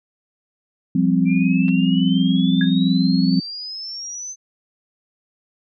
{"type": "chord", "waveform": "sine", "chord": "F suspended second", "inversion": "none", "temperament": "equal", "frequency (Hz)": [174.61, 196, 261.6], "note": ["F3", "G3", "C4"], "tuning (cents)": [0, 0, 0], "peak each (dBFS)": [-18, -19, -18], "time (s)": [0.95, 3.4], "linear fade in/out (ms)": 5}
{"type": "exponential sweep", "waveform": "sine", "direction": "up", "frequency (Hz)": [2348, 6220], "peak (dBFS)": -28, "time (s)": [1.25, 4.36], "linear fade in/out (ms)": 50}
{"type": "clicks", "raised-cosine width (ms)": 0.3, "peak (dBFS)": -24, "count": 2, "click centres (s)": [1.682, 1.69]}
{"type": "tone with exponential decay", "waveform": "sine", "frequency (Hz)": 1661.2, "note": "G#6", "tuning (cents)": 0, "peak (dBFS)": -19, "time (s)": [2.61, 2.73], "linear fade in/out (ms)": 2, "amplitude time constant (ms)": 25}
{"effects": []}